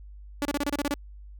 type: tone bursts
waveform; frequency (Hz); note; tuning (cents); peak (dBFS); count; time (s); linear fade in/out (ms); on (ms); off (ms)
sawtooth; 287.6; D4; -36; -21; 9; 0.42-0.94; 0; 32; 29
effects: added 50 Hz sine -42 dBFS peak until 1.39 s